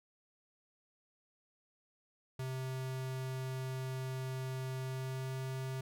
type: tone with pitch glide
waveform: square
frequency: 130.6 to 131.51 Hz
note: C3 to C3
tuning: -3 to +9 cents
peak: -38 dBFS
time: 2.39-5.81 s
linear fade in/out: 5 ms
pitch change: +12 cents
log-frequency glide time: 4.79-5.36 s
effects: none